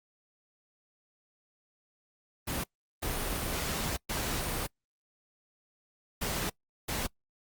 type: noise bursts at uneven times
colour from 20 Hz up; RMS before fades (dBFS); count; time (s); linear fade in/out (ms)
pink; -33; 5; 2.47-2.64 / 3.02-3.97 / 4.09-4.67 / 6.21-6.5 / 6.88-7.07; 10
effects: noise-tail reverb RT60 0.1 s tail -24 dB re dry + Opus 32 kbps